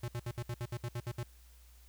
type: tone bursts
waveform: square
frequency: 119.8 Hz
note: A#2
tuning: 48 cents sharp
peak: -36 dBFS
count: 11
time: 0.03-1.232 s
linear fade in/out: 5 ms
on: 52 ms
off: 63 ms
effects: added 60 Hz sine -56 dBFS peak until 1.88 s + white hiss -65 dBFS RMS until 1.88 s